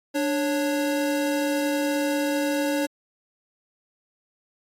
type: tone pair together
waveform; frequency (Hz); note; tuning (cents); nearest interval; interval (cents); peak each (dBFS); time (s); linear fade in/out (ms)
square; 293.9 / 553; D4 / C#5; +1 / -4; major seventh; 1095; -25 / -27; 0.14-2.87; 20
effects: AAC 48 kbps